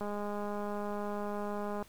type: click train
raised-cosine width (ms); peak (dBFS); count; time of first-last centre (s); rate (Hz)
1; -25; 375; 0.01-1.826; 206
effects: pink hiss -59 dBFS RMS until 1.88 s